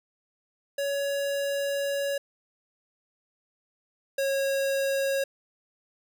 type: tone pair in turn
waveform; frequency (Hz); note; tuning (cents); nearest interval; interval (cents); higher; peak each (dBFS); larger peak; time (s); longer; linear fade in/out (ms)
square; 561 / 546.9; C#5 / C#5; +21 / -23; unison; 44; first; -27 / -25; second; 0.78-2.18 / 4.18-5.24; first; 5
effects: none